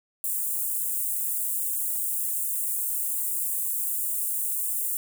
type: high-pass noise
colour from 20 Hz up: white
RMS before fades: -28 dBFS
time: 0.24-4.97 s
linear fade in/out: 0 ms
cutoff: 7900 Hz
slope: 48 dB/octave
effects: none